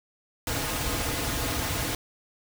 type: noise with comb filter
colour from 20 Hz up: pink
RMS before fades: -29 dBFS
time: 0.47-1.95 s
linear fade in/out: 2 ms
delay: 5.2 ms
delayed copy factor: -0.65
effects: none

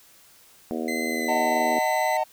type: harmonic tone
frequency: 80.3 Hz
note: E2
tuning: 45 cents flat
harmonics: 3 / 4 / 5 / 6 / 7 / 8 / 9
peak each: -30 / -32 / -34 / -36 / -37 / -38 / -39 dBFS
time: 0.71-1.79 s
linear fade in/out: 0 ms
type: tone with pitch glide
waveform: 40% pulse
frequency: 2053 to 2015 Hz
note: C7 to B6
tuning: -33 to +34 cents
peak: -28 dBFS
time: 0.88-2.17 s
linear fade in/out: 2 ms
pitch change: -33 cents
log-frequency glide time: 1.07-1.28 s
type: chord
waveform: triangle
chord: D# diminished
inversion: none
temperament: just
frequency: 622.3 / 746.7 / 896 Hz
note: D#5 / F#5 / A5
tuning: 0 / +16 / +31 cents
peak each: -24 dBFS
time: 1.28-2.24 s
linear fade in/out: 10 ms
effects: white hiss -54 dBFS RMS until 2.32 s

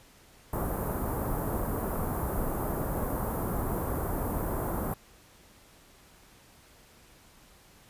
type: band-stop noise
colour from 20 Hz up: pink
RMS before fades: -31 dBFS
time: 0.53-4.94 s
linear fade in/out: 2 ms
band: 1200 to 13000 Hz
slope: 24 dB/octave
effects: pink hiss -57 dBFS RMS until 7.89 s + resampled to 32000 Hz

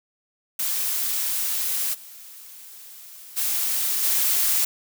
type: noise with level steps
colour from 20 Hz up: blue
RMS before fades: -25 / -43 / -24 / -21 dBFS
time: 0.59-4.65 s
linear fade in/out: 5 ms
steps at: 1.93 / 3.36 / 4.02 s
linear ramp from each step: 20 ms
effects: none

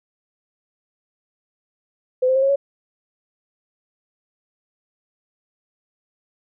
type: tone with pitch steps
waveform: sine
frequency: 509 / 520.9 / 533.1 / 545.5 / 558.3 Hz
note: C5 / C5 / C5 / C#5 / C#5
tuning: -48 / -8 / +32 / -28 / +12 cents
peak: -14 dBFS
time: 2.22-2.56 s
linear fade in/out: 10 ms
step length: 68 ms
effects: none

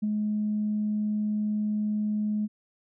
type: tone with ADSR envelope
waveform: sine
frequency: 211.2 Hz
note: G#3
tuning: 29 cents sharp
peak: -22 dBFS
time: 0.02-2.48 s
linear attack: 15 ms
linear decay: 23 ms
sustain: -2 dB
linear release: 35 ms
effects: tanh soft clip ceiling -19 dBFS

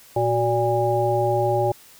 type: harmonic tone with a mistuned harmonic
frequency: 116.54 Hz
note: A#2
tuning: in tune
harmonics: 1 / 3 / 5 / 7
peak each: -25 / -23 / -23 / -23 dBFS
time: 0.16-1.72 s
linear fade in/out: 5 ms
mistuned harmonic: 3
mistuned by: +96 cents
effects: white hiss -49 dBFS RMS until 1.99 s

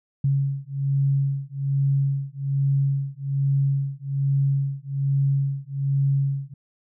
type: beating tone pair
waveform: sine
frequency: 137.6 / 138.8 Hz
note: C#3 / C#3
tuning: -12 / +3 cents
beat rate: 1.2 Hz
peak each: -23 dBFS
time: 0.24-6.54 s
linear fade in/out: 5 ms
effects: none

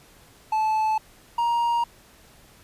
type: tone pair in turn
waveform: triangle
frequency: 870 / 940.9 Hz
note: A5 / A#5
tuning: -20 / +16 cents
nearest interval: minor second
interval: 136 cents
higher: second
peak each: -18 dBFS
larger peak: neither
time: 0.52-0.98 / 1.38-1.84 s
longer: neither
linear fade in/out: 5 ms
effects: pink hiss -53 dBFS RMS until 2.63 s + resampled to 32000 Hz

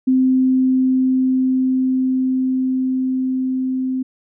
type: tone with level ramp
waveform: sine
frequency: 259.2 Hz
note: C4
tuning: 16 cents flat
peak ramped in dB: -11 to -18 dBFS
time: 0.07-4.03 s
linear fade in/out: 10 ms
effects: none

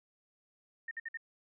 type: tone bursts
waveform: sine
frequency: 1831 Hz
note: A#6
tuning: 32 cents flat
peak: -37 dBFS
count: 4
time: 0.88-1.173 s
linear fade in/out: 5 ms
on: 32 ms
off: 55 ms
effects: none

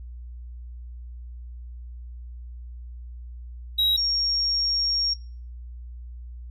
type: tone pair in turn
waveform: triangle / sine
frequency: 3838 / 5556 Hz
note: A#7 / F8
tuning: +50 / -10 cents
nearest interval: tritone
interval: 640 cents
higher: second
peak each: -17 / -21 dBFS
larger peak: first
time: 3.78-3.97 / 3.97-5.14 s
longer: second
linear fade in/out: 10 ms
effects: noise-tail reverb RT60 0.4 s tail -21 dB re dry + added 60 Hz sine -36 dBFS peak until 6.5 s

